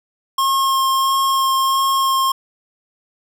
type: tone with vibrato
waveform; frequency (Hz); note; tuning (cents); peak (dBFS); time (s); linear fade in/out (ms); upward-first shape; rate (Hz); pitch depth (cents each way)
square; 1074; C6; +45; -15; 0.38-2.32; 5; sine; 1.5; 10
effects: none